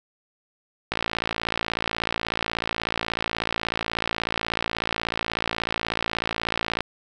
click train, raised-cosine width 0.3 ms, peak -8 dBFS, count 333, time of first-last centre 0.92-6.807 s, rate 56.4 Hz, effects none

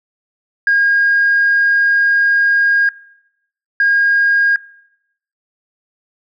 sine tone pair in turn, 1626 / 1626 Hz, G#6 / G#6, -37 / -37 cents, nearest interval unison, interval 0 cents, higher neither, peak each -8 dBFS, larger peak neither, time 0.67-2.89 / 3.8-4.56 s, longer first, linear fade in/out 2 ms, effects noise-tail reverb RT60 0.8 s tail -22 dB re dry + tanh soft clip ceiling -5 dBFS

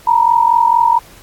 sine tone pair together, 920 / 964.4 Hz, A#5 / B5, -23 / -41 cents, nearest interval minor second, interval 82 cents, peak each -11 dBFS, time 0.07-0.99 s, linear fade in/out 5 ms, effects pink hiss -42 dBFS RMS until 1.22 s + AAC 64 kbps

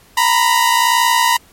sawtooth tone pair together, 932.3 / 993.7 Hz, A#5 / B5, 0 / +10 cents, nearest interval minor second, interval 110 cents, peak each -10 dBFS, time 0.17-1.37 s, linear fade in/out 5 ms, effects pink hiss -48 dBFS RMS until 1.52 s + MP3 64 kbps

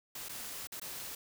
white noise with dropouts, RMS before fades -43 dBFS, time 0.15-1.15 s, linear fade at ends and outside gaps 5 ms, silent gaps 0.286-0.292 / 0.672-0.72 / 0.799-0.815 s, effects none

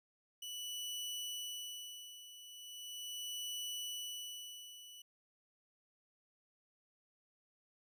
sawtooth tone with tremolo, 2960 Hz, F#7, in tune, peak -37 dBFS, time 0.42-5.02 s, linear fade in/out 5 ms, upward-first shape sine, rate 0.39 Hz, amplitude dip 75%, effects none

